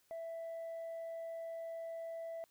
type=tone; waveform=sine; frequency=661 Hz; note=E5; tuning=5 cents sharp; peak=-39 dBFS; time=0.11-2.44 s; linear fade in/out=0 ms; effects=tanh soft clip ceiling -40 dBFS + white hiss -73 dBFS RMS until 2.5 s